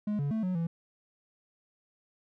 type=tone with pitch steps; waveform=triangle; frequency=209.5 / 142.6 / 220.8 / 183.6 / 166.9 Hz; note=G#3 / C#3 / A3 / F#3 / E3; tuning=+15 / +49 / +6 / -13 / +22 cents; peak=-26 dBFS; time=0.07-0.67 s; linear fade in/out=5 ms; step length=120 ms; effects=none